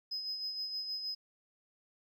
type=tone with tremolo; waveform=sine; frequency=5060 Hz; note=D#8; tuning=28 cents sharp; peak=-33 dBFS; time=0.11-1.15 s; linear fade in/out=10 ms; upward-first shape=sine; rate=6.4 Hz; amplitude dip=50%; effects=tanh soft clip ceiling -31 dBFS + 12-bit